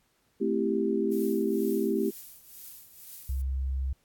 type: chord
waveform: sine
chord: A minor seventh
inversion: none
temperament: equal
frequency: 220 / 261.6 / 329.6 / 392 Hz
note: A3 / C4 / E4 / G4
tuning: 0 / 0 / 0 / 0 cents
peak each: -30 / -32 / -31 / -28 dBFS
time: 0.4-2.11 s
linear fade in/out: 20 ms
type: noise with tremolo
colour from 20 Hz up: violet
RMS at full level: -42 dBFS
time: 1.11-3.42 s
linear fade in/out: 10 ms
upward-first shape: triangle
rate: 2.1 Hz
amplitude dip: 75%
type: tone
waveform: sine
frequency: 66.4 Hz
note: C2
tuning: 26 cents sharp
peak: -27 dBFS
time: 3.29-3.93 s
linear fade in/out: 5 ms
effects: pink hiss -70 dBFS RMS until 4.04 s + AAC 64 kbps